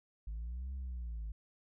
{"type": "linear two-way sweep", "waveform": "sine", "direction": "up then down", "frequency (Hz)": [51.91, 67.1, 51.91], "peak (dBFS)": -36, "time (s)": [0.27, 1.32], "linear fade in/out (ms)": 5, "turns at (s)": 0.73, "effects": ["tanh soft clip ceiling -37 dBFS"]}